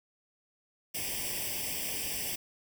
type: noise with comb filter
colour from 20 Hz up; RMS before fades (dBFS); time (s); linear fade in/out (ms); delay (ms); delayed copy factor
white; -35; 0.94-2.36; 10; 0.37; +0.95
effects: none